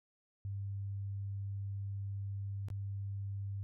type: tone with dropouts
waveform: sine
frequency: 99.2 Hz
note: G2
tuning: 21 cents sharp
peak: -37 dBFS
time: 0.45-3.63 s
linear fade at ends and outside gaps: 0 ms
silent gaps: 2.685-2.702 s
effects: none